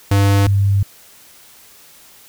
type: tone pair in turn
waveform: square / sine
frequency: 99.6 / 99.18 Hz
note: G2 / G2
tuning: +28 / +21 cents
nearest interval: unison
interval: 7 cents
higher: first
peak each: -11 dBFS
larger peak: neither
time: 0.11-0.47 / 0.47-0.83 s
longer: neither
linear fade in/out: 5 ms
effects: white hiss -45 dBFS RMS until 2.28 s